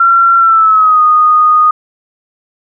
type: tone with pitch glide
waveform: sine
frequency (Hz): 1364 to 1236.4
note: F6 to D#6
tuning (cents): -41 to -11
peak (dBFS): -4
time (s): 0-1.71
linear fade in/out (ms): 5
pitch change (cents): -170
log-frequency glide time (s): 0.38-1.02
effects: none